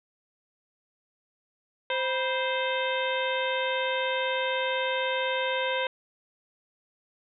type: harmonic tone with a mistuned harmonic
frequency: 522 Hz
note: C5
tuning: 4 cents flat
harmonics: 1 / 2 / 3 / 4 / 5 / 6 / 7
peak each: -29 / -32 / -34 / -35 / -36 / -37 / -37 dBFS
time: 1.9-5.87 s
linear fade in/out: 2 ms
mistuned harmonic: 2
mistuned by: -120 cents
effects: none